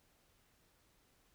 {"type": "silence", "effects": ["pink hiss -72 dBFS RMS until 1.34 s"]}